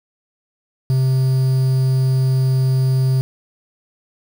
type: tone with quantisation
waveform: triangle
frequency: 131.1 Hz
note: C3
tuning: 4 cents sharp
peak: -11 dBFS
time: 0.9-3.21 s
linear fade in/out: 0 ms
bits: 6
effects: none